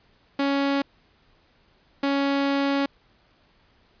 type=tone pair in turn; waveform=sawtooth; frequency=278.5 / 278.5 Hz; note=C#4 / C#4; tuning=+8 / +8 cents; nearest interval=unison; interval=0 cents; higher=neither; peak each=-17 dBFS; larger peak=neither; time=0.39-0.82 / 2.03-2.86 s; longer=second; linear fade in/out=5 ms; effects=pink hiss -61 dBFS RMS until 4 s + resampled to 11025 Hz